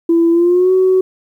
sine tone with pitch glide, 335 to 373.9 Hz, E4 to F#4, +28 to +18 cents, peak -7 dBFS, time 0.09-1.01 s, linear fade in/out 5 ms, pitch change +190 cents, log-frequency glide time 0.31-0.72 s, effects tanh soft clip ceiling -4 dBFS + 8-bit

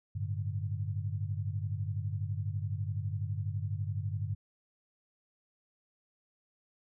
sine chord, G suspended second, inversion none, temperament equal, 98 / 110 / 146.83 Hz, G2 / A2 / D3, 0 / 0 / 0 cents, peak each -34 / -37 / -40 dBFS, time 0.15-4.35 s, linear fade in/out 10 ms, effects none

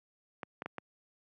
clicks, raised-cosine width 0.5 ms, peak -23 dBFS, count 4, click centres 0.432 / 0.621 / 0.66 / 0.783 s, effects high-pass 150 Hz 12 dB/octave

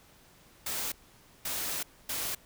white noise bursts at uneven times, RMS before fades -34 dBFS, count 3, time 0.66-0.92 / 1.45-1.83 / 2.09-2.35 s, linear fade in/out 5 ms, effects pink hiss -59 dBFS RMS until 2.45 s

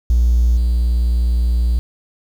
triangle tone with level steps, 59.5 Hz, A#1, 36 cents sharp, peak -7 / -10 dBFS, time 0.1-1.79 s, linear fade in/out 0 ms, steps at 0.57 s, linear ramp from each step 2 ms, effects tanh soft clip ceiling -6 dBFS + 7-bit

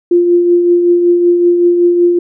sine tone with tremolo, 349.2 Hz, F4, in tune, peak -4 dBFS, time 0.11-2.19 s, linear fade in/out 5 ms, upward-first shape triangle, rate 5.3 Hz, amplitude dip 45%, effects none

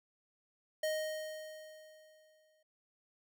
square tone with exponential decay, 622.3 Hz, D#5, in tune, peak -32 dBFS, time 0.83-2.63 s, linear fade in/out 5 ms, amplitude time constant 390 ms, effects none

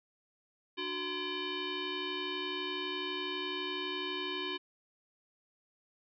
sine tone with frequency modulation, 1701 Hz, G#6, 41 cents sharp, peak -34 dBFS, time 0.77-4.58 s, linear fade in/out 20 ms, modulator 666 Hz, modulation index 3, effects none

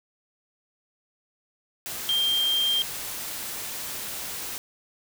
sine tone in noise, 3185 Hz, G7, 27 cents sharp, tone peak -21 dBFS, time 2.09-2.82 s, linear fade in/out 0 ms, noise white, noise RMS -34 dBFS, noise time 1.86-4.58 s, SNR +10 dB, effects none

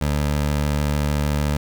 20% pulse tone, 73.42 Hz, D2, in tune, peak -14 dBFS, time 0.01-1.57 s, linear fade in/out 5 ms, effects 9-bit

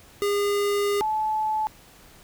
square / sine tone pair in turn, 406.9 / 864.9 Hz, G#4 / A5, -35 / -30 cents, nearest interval octave + minor second, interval 1305 cents, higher second, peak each -22 dBFS, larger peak neither, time 0.22-1.01 / 1.01-1.67 s, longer first, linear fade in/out 0 ms, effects pink hiss -51 dBFS RMS until 2.23 s

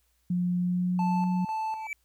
sine tone with pitch glide, 178 to 182.58 Hz, F3 to F#3, +33 to -23 cents, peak -24 dBFS, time 0.3-1.45 s, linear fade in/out 5 ms, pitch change +44 cents, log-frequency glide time 0.58-1.27 s
triangle tone with tremolo, 878 Hz, A5, 4 cents flat, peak -26 dBFS, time 0.99-1.87 s, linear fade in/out 2 ms, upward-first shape square, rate 2 Hz, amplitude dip 50%
triangle tone with exponential growth, 2308 Hz, D7, 31 cents flat, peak -27 dBFS, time 1.72-1.93 s, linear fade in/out 1 ms, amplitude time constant 44 ms
effects added 60 Hz sine -70 dBFS peak until 2.04 s + white hiss -72 dBFS RMS until 2.04 s

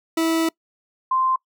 40% pulse / sine tone pair in turn, 326.4 / 1042.9 Hz, E4 / C6, -17 / -6 cents, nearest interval octave + minor sixth, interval 2011 cents, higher second, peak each -17 dBFS, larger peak neither, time 0.17-0.49 / 1.11-1.36 s, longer first, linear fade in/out 5 ms, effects noise-tail reverb RT60 0.1 s tail -24 dB re dry

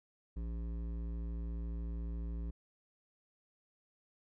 triangle tone with hard clipping, 57 Hz, A#1, 38 cents flat, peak -39 dBFS, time 0.36-2.51 s, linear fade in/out 10 ms, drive 16 dB, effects none

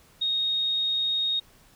sine tone, 3729 Hz, A#7, in tune, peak -23 dBFS, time 0.21-1.4 s, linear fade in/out 10 ms, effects pink hiss -57 dBFS RMS until 1.75 s

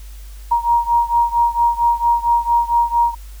sine beating tone pair, 941 / 945.4 Hz, A#5 / A#5, +16 / +24 cents, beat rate 4.4 Hz, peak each -15 / -17 dBFS, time 0.51-3.15 s, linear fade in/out 10 ms, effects added 50 Hz sine -32 dBFS peak until 3.4 s + white hiss -47 dBFS RMS until 3.4 s

